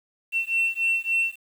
sine beating tone pair, 2701 / 2704.5 Hz, E7 / E7, +42 / +44 cents, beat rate 3.5 Hz, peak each -23 dBFS, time 0.32-1.36 s, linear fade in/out 50 ms, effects tanh soft clip ceiling -17 dBFS + 8-bit

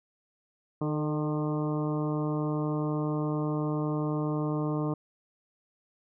harmonic tone with a mistuned harmonic, 151.7 Hz, D#3, 44 cents flat, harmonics 1 / 2 / 3 / 4 / 5 / 6 / 7 / 8, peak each -30 / -31 / -36 / -39 / -44 / -45 / -41 / -45 dBFS, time 0.81-4.94 s, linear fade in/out 5 ms, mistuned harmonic 3, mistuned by -29 cents, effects none

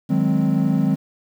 triangle chord, Ab dominant seventh, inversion second, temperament equal, 155.56 / 185 / 207.7 / 261.6 Hz, Eb3 / Gb3 / Ab3 / C4, 0 / 0 / 0 / 0 cents, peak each -19 dBFS, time 0.09-0.96 s, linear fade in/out 20 ms, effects tanh soft clip ceiling -6 dBFS + 8-bit

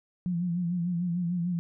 sine tone with vibrato, 174.61 Hz, F3, in tune, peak -26 dBFS, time 0.26-1.59 s, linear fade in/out 0 ms, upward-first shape sine, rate 6.7 Hz, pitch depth 63 cents each way, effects none

